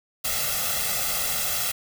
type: noise with comb filter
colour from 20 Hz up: white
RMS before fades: -26 dBFS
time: 0.24-1.72 s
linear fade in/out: 10 ms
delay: 1.5 ms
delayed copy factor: +1
effects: none